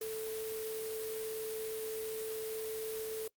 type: tone in noise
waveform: sine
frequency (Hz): 440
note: A4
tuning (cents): 0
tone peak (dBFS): -37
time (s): 0.01-3.28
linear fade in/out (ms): 5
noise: white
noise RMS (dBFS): -45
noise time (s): 0.01-3.28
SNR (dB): +5
effects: noise-tail reverb RT60 0.1 s tail -25 dB re dry + Opus 32 kbps